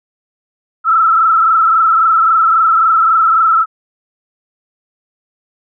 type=tone with frequency modulation; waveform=sine; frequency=1318.5 Hz; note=E6; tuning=in tune; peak=-7 dBFS; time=0.84-3.66 s; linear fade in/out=50 ms; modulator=23.7 Hz; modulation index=2; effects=none